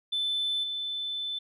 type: tone with level steps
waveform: sine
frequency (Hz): 3520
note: A7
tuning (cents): 0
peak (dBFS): -25 / -30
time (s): 0.12-1.39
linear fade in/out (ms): 10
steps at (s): 0.63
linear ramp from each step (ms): 10
effects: tanh soft clip ceiling -23 dBFS